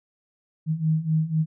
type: beating tone pair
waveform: sine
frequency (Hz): 155.6 / 159.6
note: D#3 / D#3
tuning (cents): 0 / +44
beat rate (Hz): 4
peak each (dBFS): -25 / -22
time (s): 0.66-1.46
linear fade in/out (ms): 50
effects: none